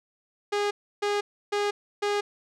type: tone bursts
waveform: sawtooth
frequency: 410.2 Hz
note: G#4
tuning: 21 cents flat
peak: -20 dBFS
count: 4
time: 0.52-2.21 s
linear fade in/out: 10 ms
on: 190 ms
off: 310 ms
effects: low-pass 6000 Hz 12 dB/octave